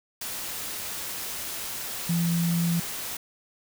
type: tone in noise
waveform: sine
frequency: 170 Hz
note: F3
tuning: 46 cents flat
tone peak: -22 dBFS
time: 2.09-2.8 s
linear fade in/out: 5 ms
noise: white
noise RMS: -34 dBFS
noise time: 0.21-3.17 s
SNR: +9 dB
effects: none